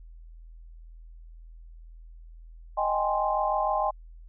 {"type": "chord", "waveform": "sine", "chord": "Ab major seventh", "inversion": "second", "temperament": "equal", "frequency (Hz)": [622.3, 784, 830.6, 1046.5], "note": ["Eb5", "G5", "Ab5", "C6"], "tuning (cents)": [0, 0, 0, 0], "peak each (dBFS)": -29, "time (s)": [2.77, 3.91], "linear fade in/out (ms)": 10, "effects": ["added 41 Hz sine -44 dBFS peak until 4.28 s"]}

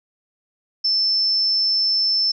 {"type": "tone", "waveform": "sine", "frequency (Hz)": 5300, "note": "E8", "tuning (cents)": 9, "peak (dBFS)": -16, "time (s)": [0.84, 2.32], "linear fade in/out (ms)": 10, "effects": []}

